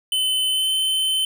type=tone with pitch glide; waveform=square; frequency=3041 to 3067 Hz; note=F#7 to G7; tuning=+47 to -38 cents; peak=-19 dBFS; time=0.12-1.25 s; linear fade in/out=2 ms; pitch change=+15 cents; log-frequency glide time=0.49-0.71 s; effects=none